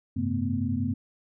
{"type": "tone cluster", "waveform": "sine", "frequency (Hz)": [95.9, 106.5, 133, 224.8, 250.5], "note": ["G2", "G#2", "C3", "A3", "B3"], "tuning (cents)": [-37, 44, 29, 37, 25], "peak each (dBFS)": [-30, -38, -34, -31, -29], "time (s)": [0.16, 0.94], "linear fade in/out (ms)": 10, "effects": []}